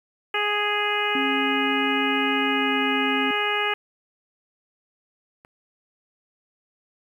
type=harmonic tone; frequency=415.3 Hz; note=G#4; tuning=in tune; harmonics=1 / 2 / 3 / 4 / 5 / 6 / 7; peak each=-29 / -29 / -29 / -29 / -29 / -29 / -29 dBFS; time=0.34-3.74 s; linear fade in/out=5 ms
type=tone with pitch glide; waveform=sine; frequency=270 to 267.4 Hz; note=C#4 to C4; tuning=-45 to +38 cents; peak=-25 dBFS; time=1.15-3.31 s; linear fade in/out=2 ms; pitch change=-17 cents; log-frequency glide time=2.53-2.76 s
type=clicks; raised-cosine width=0.5 ms; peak=-36 / -32 dBFS; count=2; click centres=2.243 / 5.449 s
effects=9-bit